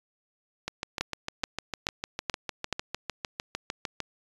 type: two click trains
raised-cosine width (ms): 0.2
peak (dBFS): -14 / -10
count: 23 / 5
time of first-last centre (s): 0.68-4.003 / 1.01-2.727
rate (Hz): 6.62 / 2.33
effects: resampled to 24000 Hz